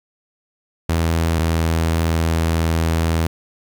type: tone pair in turn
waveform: sawtooth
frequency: 82.41 / 81.89 Hz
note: E2 / E2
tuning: 0 / -11 cents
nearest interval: unison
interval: 11 cents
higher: first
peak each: -12 dBFS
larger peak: neither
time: 0.89-1.39 / 1.39-3.27 s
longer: second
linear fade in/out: 5 ms
effects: 9-bit